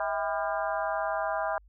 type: harmonic tone with a mistuned harmonic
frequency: 200.2 Hz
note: G3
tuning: 37 cents sharp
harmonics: 3 / 4 / 5 / 6 / 7 / 8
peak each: -31 / -33 / -35 / -37 / -38 / -39 dBFS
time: 0-1.58 s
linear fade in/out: 2 ms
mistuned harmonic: 3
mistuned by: +120 cents
effects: added 50 Hz sine -54 dBFS peak until 1.68 s